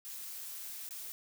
blue noise with dropouts, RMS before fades -44 dBFS, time 0.05-1.12 s, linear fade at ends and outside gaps 0 ms, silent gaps 0.89-0.908 s, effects none

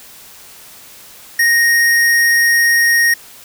square tone, 1864.7 Hz, A#6, in tune, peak -10 dBFS, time 1.39-3.14 s, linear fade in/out 5 ms, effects white hiss -39 dBFS RMS until 3.44 s

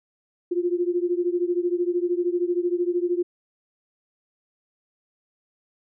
sine beating tone pair, 347.6 / 360.6 Hz, F4 / F#4, -8 / -45 cents, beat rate 13 Hz, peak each -23 / -25 dBFS, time 0.51-3.23 s, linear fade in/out 10 ms, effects none

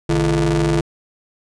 35% pulse ring-modulated tone, 93.5 Hz, F#2, 19 cents sharp, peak -10 dBFS, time 0.09-0.81 s, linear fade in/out 5 ms, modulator 245 Hz, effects resampled to 22050 Hz + 8-bit

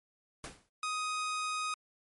pink noise with exponential decay, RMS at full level -40 dBFS, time 0.44-0.69 s, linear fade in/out 1 ms, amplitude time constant 54 ms
sawtooth tone, 1251 Hz, D#6, 9 cents sharp, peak -29 dBFS, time 0.83-1.74 s, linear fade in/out 2 ms
effects MP3 48 kbps

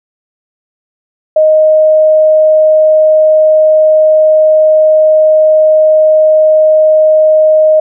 sine tone, 622.3 Hz, D#5, in tune, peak -3 dBFS, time 1.36-7.8 s, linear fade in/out 5 ms, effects none

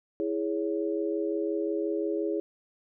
sine chord, C# minor, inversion first, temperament equal with one note detuned, 329.6 / 415.3 / 557.9 Hz, E4 / G#4 / C#5, 0 / 0 / +11 cents, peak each -30 / -30 / -35 dBFS, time 0.2-2.4 s, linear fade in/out 0 ms, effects none

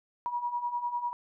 sine beating tone pair, 956 / 966 Hz, A#5 / B5, +43 / -39 cents, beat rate 10 Hz, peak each -36 / -31 dBFS, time 0.26-1.13 s, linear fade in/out 0 ms, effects none

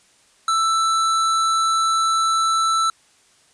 square tone, 1325 Hz, E6, 9 cents sharp, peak -17 dBFS, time 0.48-2.9 s, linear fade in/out 2 ms, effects white hiss -56 dBFS RMS until 3.53 s + resampled to 22050 Hz

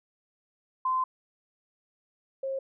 sine tone pair in turn, 1033 / 537.2 Hz, C6 / C5, -22 / +46 cents, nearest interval major seventh, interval 1132 cents, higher first, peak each -24 / -29 dBFS, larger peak first, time 0.85-1.04 / 2.43-2.59 s, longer first, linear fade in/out 5 ms, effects none

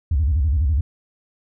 sine tone with vibrato, 73.1 Hz, D2, 7 cents flat, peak -14 dBFS, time 0.11-0.81 s, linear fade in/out 5 ms, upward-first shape square, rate 12 Hz, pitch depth 200 cents each way, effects tanh soft clip ceiling -12 dBFS

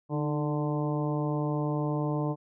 harmonic tone with a mistuned harmonic, 148 Hz, D3, 14 cents sharp, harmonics 1 / 2 / 3 / 4 / 5 / 6 / 7, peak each -29 / -32 / -36 / -37 / -41 / -40 / -41 dBFS, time 0.09-2.36 s, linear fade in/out 50 ms, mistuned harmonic 2, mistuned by +48 cents, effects none

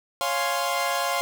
sawtooth chord, Db major seventh, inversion none, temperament equal, 554.4 / 698.5 / 830.6 / 1046.5 Hz, Db5 / F5 / Ab5 / C6, 0 / 0 / 0 / 0 cents, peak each -26 / -24 / -29 / -24 dBFS, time 0.21-1.21 s, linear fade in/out 0 ms, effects none

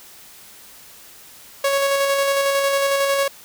sawtooth tone with tremolo, 554.4 Hz, C#5, in tune, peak -12 dBFS, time 1.64-3.28 s, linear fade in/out 5 ms, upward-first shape square, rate 11 Hz, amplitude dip 25%, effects white hiss -44 dBFS RMS until 3.44 s

